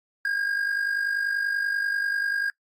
triangle tone with amplitude modulation, 1622 Hz, G#6, 41 cents flat, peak -19 dBFS, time 0.25-2.5 s, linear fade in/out 2 ms, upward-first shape sine, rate 50.3 Hz, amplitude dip 60%, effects noise-tail reverb RT60 0.1 s tail -23 dB re dry + Opus 48 kbps

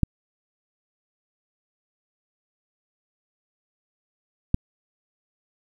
clicks, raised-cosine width 5 ms, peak -6 dBFS, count 2, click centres 0.033 / 4.544 s, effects 8-bit

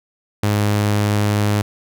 sawtooth tone, 103.83 Hz, G#2, in tune, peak -11 dBFS, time 0.43-1.62 s, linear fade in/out 5 ms, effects none

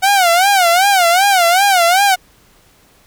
sawtooth tone with vibrato, 740 Hz, F#5, in tune, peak -5 dBFS, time 0.02-2.16 s, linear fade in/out 20 ms, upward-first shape sine, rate 2.6 Hz, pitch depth 160 cents each way, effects pink hiss -50 dBFS RMS until 3.06 s

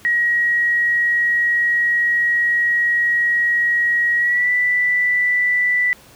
sine tone with pitch glide, 1900 to 1976.1 Hz, A#6 to B6, +33 to 0 cents, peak -14 dBFS, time 0.05-5.93 s, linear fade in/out 0 ms, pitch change +67 cents, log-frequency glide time 4.17-4.51 s, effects pink hiss -46 dBFS RMS until 6.15 s + high-pass 60 Hz 12 dB/octave

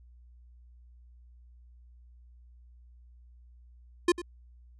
square tone with echo, 349.5 Hz, F4, 1 cent sharp, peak -20 dBFS, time 4.08-4.12 s, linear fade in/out 5 ms, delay 98 ms, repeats 1, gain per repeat -15 dB, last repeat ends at 4.218 s, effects added 60 Hz sine -52 dBFS peak until 4.79 s + resampled to 24000 Hz

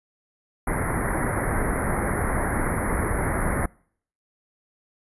pink band-stop noise, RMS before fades -24 dBFS, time 0.67-3.66 s, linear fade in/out 5 ms, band 2100 to 10000 Hz, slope 96 dB/octave, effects noise-tail reverb RT60 0.6 s tail -26 dB re dry + resampled to 24000 Hz

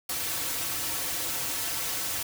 white noise with comb filter, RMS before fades -31 dBFS, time 0.09-2.23 s, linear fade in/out 5 ms, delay 4.9 ms, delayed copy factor -0.75, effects none

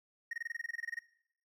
triangle tone bursts, 1864.7 Hz, A#6, in tune, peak -33 dBFS, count 15, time 0.31-0.991 s, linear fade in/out 5 ms, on 23 ms, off 24 ms, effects noise-tail reverb RT60 0.6 s tail -17 dB re dry + tanh soft clip ceiling -29 dBFS

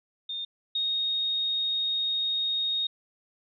sine tone pair in turn, 3645 / 3726 Hz, A#7 / A#7, -40 / -2 cents, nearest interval unison, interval 38 cents, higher second, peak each -31 / -25 dBFS, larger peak second, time 0.29-0.45 / 0.75-2.87 s, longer second, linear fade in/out 5 ms, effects none

